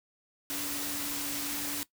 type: tone in noise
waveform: sine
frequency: 288.2 Hz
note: D4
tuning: 33 cents flat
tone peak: -40 dBFS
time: 0.5-1.83 s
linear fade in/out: 0 ms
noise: white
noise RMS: -35 dBFS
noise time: 0.5-1.83 s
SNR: -8 dB
effects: noise-tail reverb RT60 0.1 s tail -18 dB re dry